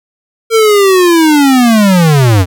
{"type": "linear sweep", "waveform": "square", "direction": "down", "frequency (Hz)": [458.3, 85.5], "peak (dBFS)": -5, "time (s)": [0.5, 2.46], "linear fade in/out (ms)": 50, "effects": []}